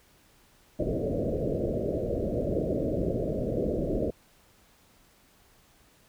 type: low-pass noise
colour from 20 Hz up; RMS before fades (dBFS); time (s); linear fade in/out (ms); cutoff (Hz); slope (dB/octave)
white; -29; 0.79-4.11; 10; 630; 96
effects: pink hiss -61 dBFS RMS until 6.08 s